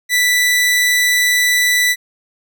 sawtooth tone, 1975.5 Hz, B6, in tune, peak -8 dBFS, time 0.09-1.96 s, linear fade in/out 50 ms, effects none

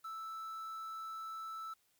triangle tone with quantisation, 1318.5 Hz, E6, in tune, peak -40 dBFS, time 0.04-1.74 s, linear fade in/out 10 ms, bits 10, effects white hiss -75 dBFS RMS until 1.99 s

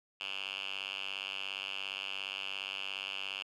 5% pulse tone with band-pass filter, 97.2 Hz, G2, 14 cents flat, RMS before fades -40 dBFS, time 0.2-3.43 s, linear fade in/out 10 ms, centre 2800 Hz, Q 5.6, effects none

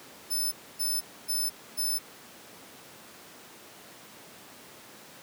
10% pulse tone bursts, 5274 Hz, E8, in tune, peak -21 dBFS, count 4, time 0.3-1.99 s, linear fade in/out 20 ms, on 220 ms, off 270 ms, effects pink hiss -49 dBFS RMS until 5.22 s + high-pass 200 Hz 12 dB/octave

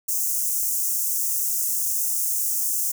white high-pass noise, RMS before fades -24 dBFS, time 0.08-2.92 s, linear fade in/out 10 ms, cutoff 6000 Hz, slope 48 dB/octave, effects none

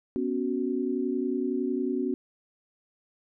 sine chord, B suspended second, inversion none, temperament just, 246.9 / 277.8 / 370.4 Hz, B3 / C#4 / F#4, 0 / +4 / +2 cents, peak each -30 dBFS, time 0.16-2.14 s, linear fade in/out 0 ms, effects none

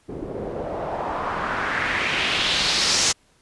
white noise with low-pass filter sweep, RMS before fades -24 dBFS, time 0.08-3.13 s, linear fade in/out 20 ms, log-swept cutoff 340 to 6500 Hz, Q 2.2, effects pink hiss -60 dBFS RMS until 3.41 s + resampled to 24000 Hz

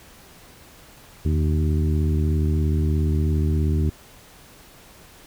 harmonic tone with a mistuned harmonic, 76.9 Hz, D#2, 20 cents flat, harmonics 1 / 2 / 3 / 4 / 5, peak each -19 / -25 / -29 / -31 / -33 dBFS, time 1.25-3.9 s, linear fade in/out 5 ms, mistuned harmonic 1, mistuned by +91 cents, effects pink hiss -48 dBFS RMS until 5.26 s

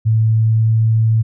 sine tone with pitch glide, 110.9 to 111.67 Hz, A2 to A2, +14 to +26 cents, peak -10 dBFS, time 0.05-1.23 s, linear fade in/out 20 ms, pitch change +12 cents, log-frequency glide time 0.26-0.81 s, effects none

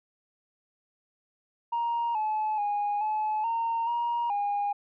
sine tone with pitch steps, 938 / 860 / 823 / 858 / 919 / 946 / 815 Hz, A#5 / A5 / G#5 / A5 / A#5 / A#5 / G#5, +11 / -40 / -16 / -44 / -25 / +25 / -33 cents, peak -24 dBFS, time 1.72-4.73 s, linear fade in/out 10 ms, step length 430 ms, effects tanh soft clip ceiling -23 dBFS

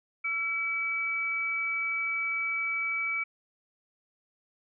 sine tone pair together, 1344 / 2289 Hz, E6 / D7, +33 / -45 cents, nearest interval major sixth, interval 922 cents, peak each -37 / -28 dBFS, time 0.24-3.24 s, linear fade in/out 10 ms, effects none

